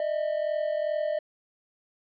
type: tone pair together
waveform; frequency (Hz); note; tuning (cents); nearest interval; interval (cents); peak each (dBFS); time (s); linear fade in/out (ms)
triangle; 604.5 / 647; D5 / E5; +50 / -32; minor second; 118; -25 / -29; 0-1.19; 2
effects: resampled to 11025 Hz